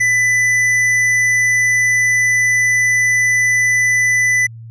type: tone with hard clipping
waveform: triangle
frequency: 1995 Hz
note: B6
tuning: 17 cents sharp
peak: -13 dBFS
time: 0-4.47 s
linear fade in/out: 10 ms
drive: 13 dB
effects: added 114 Hz sine -31 dBFS peak until 4.7 s + resampled to 22050 Hz